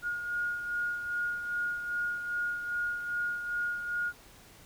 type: beating tone pair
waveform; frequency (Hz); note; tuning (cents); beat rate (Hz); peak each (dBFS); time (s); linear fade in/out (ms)
sine; 1431 / 1433.5; F6 / F6; +42 / +45; 2.5; -31 / -40; 0.02-4.13; 50
effects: pink hiss -55 dBFS RMS until 4.65 s